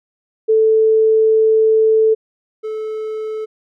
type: tone pair in turn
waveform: sine / triangle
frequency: 440 / 434.9 Hz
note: A4 / A4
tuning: 0 / -20 cents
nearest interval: unison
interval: 20 cents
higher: first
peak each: -9 / -19 dBFS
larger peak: first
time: 0.48-2.15 / 2.63-3.46 s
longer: first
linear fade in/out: 20 ms
effects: none